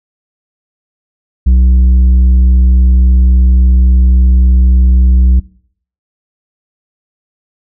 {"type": "tone with tanh clipping", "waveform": "sine", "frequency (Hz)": 62.6, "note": "B1", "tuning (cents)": 24, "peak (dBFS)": -5, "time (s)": [1.46, 5.4], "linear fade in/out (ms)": 10, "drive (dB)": 6, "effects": ["noise-tail reverb RT60 0.6 s tail -21 dB re dry"]}